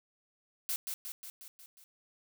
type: noise with echo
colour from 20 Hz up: blue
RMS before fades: -34 dBFS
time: 0.69-0.76 s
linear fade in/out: 0 ms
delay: 180 ms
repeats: 6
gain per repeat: -4 dB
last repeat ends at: 1.84 s
effects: none